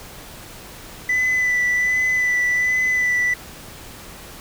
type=tone with vibrato; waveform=sine; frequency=1992 Hz; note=B6; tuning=14 cents sharp; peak=-14 dBFS; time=1.09-3.34 s; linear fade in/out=5 ms; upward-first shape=sine; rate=1.3 Hz; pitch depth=20 cents each way; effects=tanh soft clip ceiling -15 dBFS + pink hiss -39 dBFS RMS until 4.4 s